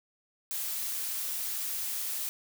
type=noise; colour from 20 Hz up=blue; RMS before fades=-34 dBFS; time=0.51-2.29 s; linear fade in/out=0 ms; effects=none